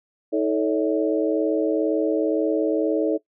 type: tone cluster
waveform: sine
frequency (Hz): 318.2 / 435.6 / 563 / 645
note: D#4 / A4 / C#5 / E5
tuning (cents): +39 / -17 / +27 / -38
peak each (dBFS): -22 / -23 / -25 / -30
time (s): 0.32-3.18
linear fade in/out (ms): 20
effects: noise-tail reverb RT60 0.1 s tail -19 dB re dry